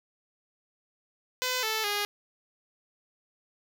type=tone with pitch steps; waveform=5% pulse; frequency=506 / 439.1 / 411.1 Hz; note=B4 / A4 / G#4; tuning=+42 / -4 / -18 cents; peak=-16 dBFS; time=1.42-2.05 s; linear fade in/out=0 ms; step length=210 ms; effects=none